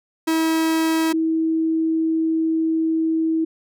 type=tone pair in turn; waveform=45% pulse / sine; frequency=322.4 / 322.4 Hz; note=E4 / E4; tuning=-38 / -38 cents; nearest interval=unison; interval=0 cents; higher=neither; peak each=-17 dBFS; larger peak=neither; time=0.27-1.13 / 1.13-3.45 s; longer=second; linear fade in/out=10 ms; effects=none